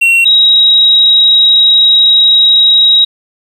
triangle / sine tone pair in turn, 2731 / 3818 Hz, F7 / A#7, -39 / +41 cents, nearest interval tritone, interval 580 cents, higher second, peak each -3 dBFS, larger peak neither, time 0.01-0.25 / 0.25-3.05 s, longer second, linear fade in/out 10 ms, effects 7-bit

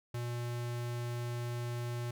square tone, 120.1 Hz, B2, 48 cents flat, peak -36 dBFS, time 0.14-2.11 s, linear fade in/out 5 ms, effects none

